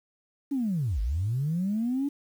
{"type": "linear two-way sweep", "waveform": "sine", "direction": "down then up", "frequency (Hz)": [289.5, 48, 289.5], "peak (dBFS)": -24, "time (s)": [0.51, 2.09], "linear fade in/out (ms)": 10, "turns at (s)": 1.01, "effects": ["tanh soft clip ceiling -20 dBFS", "9-bit"]}